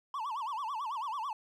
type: tone with vibrato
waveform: triangle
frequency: 1000 Hz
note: B5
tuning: 21 cents sharp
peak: -32 dBFS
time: 0.14-1.33 s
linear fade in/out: 2 ms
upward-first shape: sine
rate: 9.1 Hz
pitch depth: 260 cents each way
effects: none